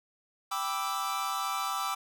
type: chord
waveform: 45% pulse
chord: E minor seventh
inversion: first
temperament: equal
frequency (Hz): 784 / 987.8 / 1174.7 / 1318.5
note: G5 / B5 / D6 / E6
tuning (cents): 0 / 0 / 0 / 0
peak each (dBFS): -37 / -39 / -34 / -35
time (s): 0.51-1.95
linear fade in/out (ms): 10
effects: none